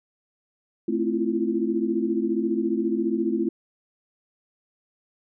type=chord; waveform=sine; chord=F major seventh; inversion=first; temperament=equal with one note detuned; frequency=220 / 261.6 / 329.6 / 344.2 Hz; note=A3 / C4 / E4 / F4; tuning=0 / 0 / 0 / -25 cents; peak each=-27 / -29 / -27 / -26 dBFS; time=0.88-3.49 s; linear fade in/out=5 ms; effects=none